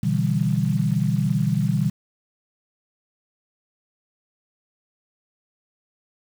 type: chord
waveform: sine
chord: E minor seventh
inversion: second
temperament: equal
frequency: 123.47 / 146.83 / 164.81 / 196 Hz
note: B2 / D3 / E3 / G3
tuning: 0 / 0 / 0 / 0 cents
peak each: -24 dBFS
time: 0.03-1.9 s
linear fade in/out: 5 ms
effects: 7-bit